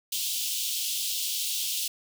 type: high-pass noise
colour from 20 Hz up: pink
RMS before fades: -30 dBFS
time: 0.12-1.88 s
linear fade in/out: 5 ms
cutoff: 2900 Hz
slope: 48 dB/octave
effects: none